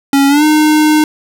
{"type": "tone with pitch glide", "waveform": "square", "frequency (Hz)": [277.2, 305.8], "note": ["C#4", "D#4"], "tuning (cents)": [0, -30], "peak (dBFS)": -7, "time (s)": [0.13, 1.04], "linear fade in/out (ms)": 2, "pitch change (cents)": 170, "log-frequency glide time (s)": [0.28, 0.44], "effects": []}